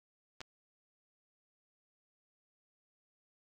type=clicks; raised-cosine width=0.2 ms; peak=-27 dBFS; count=2; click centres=0.406 / 0.414 s; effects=AAC 48 kbps